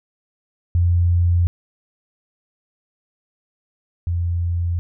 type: tone pair in turn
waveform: sine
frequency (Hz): 87 / 86.2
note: F2 / F2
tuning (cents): -6 / -22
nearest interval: unison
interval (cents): 16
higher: first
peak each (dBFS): -13 / -18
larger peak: first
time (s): 0.75-1.47 / 4.07-4.79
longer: neither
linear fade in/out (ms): 0
effects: none